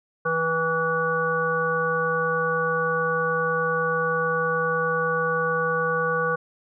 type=harmonic tone; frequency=163.2 Hz; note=E3; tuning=17 cents flat; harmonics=1 / 3 / 5 / 7 / 9; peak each=-32 / -25 / -36 / -26 / -26 dBFS; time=0.25-6.36 s; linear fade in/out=10 ms; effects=none